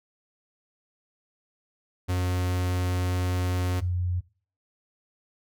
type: tone pair in turn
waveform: 45% pulse / sine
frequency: 90.5 / 89.41 Hz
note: F#2 / F2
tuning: -38 / +41 cents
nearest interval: unison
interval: 21 cents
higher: first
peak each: -24 dBFS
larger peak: neither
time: 2.08-3.81 / 3.81-4.21 s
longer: first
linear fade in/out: 20 ms
effects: noise-tail reverb RT60 0.4 s tail -19 dB re dry